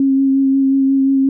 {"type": "tone with vibrato", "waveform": "sine", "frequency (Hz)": 270.4, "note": "C#4", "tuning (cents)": -43, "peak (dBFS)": -10, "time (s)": [0, 1.29], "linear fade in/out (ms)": 2, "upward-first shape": "sine", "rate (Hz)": 5.6, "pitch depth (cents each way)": 15, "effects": []}